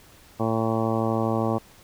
harmonic tone, 112.5 Hz, A2, 39 cents sharp, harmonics 1 / 2 / 3 / 4 / 5 / 6 / 7 / 8 / 9 / 10, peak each -28 / -27 / -29 / -31 / -30 / -33 / -32 / -37 / -36 / -35 dBFS, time 0.39-1.59 s, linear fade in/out 20 ms, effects pink hiss -52 dBFS RMS until 1.83 s

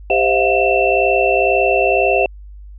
sine tone cluster, 397.3 / 520 / 649 / 711 / 2681 Hz, G4 / C5 / E5 / F5 / E7, +23 / -11 / -27 / +31 / +29 cents, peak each -18 dBFS, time 0.1-2.26 s, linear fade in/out 2 ms, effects added 50 Hz sine -33 dBFS peak until 2.78 s

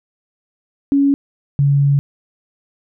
sine tone pair in turn, 279.5 / 141.13 Hz, C#4 / C#3, +14 / +31 cents, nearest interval octave, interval 1183 cents, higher first, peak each -10 dBFS, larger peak neither, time 0.92-1.14 / 1.59-1.99 s, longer second, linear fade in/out 0 ms, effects none

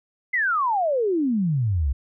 sine exponential sweep, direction down, 2093 to 62 Hz, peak -19 dBFS, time 0.33-1.93 s, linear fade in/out 10 ms, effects none

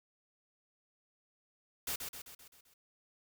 white noise with echo, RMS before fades -37 dBFS, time 1.87-1.96 s, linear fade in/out 5 ms, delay 130 ms, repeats 6, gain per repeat -5 dB, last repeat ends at 2.74 s, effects none

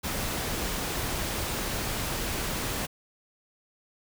pink noise, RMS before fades -31 dBFS, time 0.03-2.87 s, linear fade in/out 20 ms, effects none

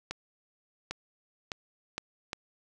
accelerating click train, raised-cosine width 0.2 ms, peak -17 dBFS, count 5, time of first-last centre 0.11-2.331 s, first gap 800 ms, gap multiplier 0.76, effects none

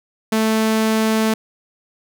sawtooth tone, 220 Hz, A3, in tune, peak -11 dBFS, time 0.32-1.34 s, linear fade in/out 5 ms, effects none

